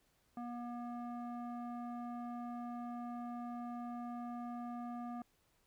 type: tone with low-pass filter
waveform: square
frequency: 240.1 Hz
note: B3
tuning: 49 cents flat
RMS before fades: -44 dBFS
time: 0.37-5.22 s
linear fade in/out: 2 ms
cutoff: 980 Hz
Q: 3.4
effects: pink hiss -75 dBFS RMS until 5.66 s